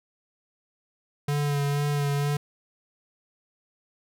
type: tone with vibrato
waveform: square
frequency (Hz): 144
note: D3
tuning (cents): -34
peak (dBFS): -24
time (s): 1.28-2.37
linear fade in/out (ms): 5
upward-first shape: sine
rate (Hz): 2.1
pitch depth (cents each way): 22
effects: none